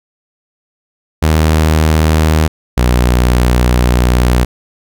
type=tone pair in turn; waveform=sawtooth; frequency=78.4 / 61.13 Hz; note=D#2 / B1; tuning=+14 / -17 cents; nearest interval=major third; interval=431 cents; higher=first; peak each=-4 dBFS; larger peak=neither; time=1.22-2.48 / 2.77-4.45 s; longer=second; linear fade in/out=10 ms; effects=none